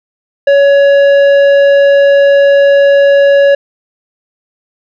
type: tone with tanh clipping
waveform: sine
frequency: 561 Hz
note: C#5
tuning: 21 cents sharp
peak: -5 dBFS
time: 0.47-3.55 s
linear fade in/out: 5 ms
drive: 10 dB
effects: none